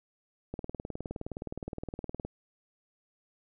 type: click train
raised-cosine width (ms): 2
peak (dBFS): -23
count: 34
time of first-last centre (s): 0.54-2.25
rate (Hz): 19.3
effects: none